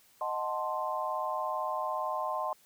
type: chord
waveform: sine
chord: D# diminished seventh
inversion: none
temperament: equal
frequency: 622.3 / 740 / 880 / 1046.5 Hz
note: D#5 / F#5 / A5 / C6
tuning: 0 / 0 / 0 / 0 cents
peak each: -36 / -38 / -37 / -34 dBFS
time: 0.21-2.53 s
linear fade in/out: 2 ms
effects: white hiss -63 dBFS RMS until 2.65 s